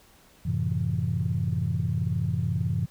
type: chord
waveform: sine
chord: F# half-diminished seventh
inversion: none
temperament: just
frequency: 92.5 / 111 / 133.2 / 166.5 Hz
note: F#2 / A2 / C3 / E3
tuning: 0 / +16 / +31 / +18 cents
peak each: -29 dBFS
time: 0.45-2.86 s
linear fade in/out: 10 ms
effects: tanh soft clip ceiling -15 dBFS + pink hiss -57 dBFS RMS until 2.9 s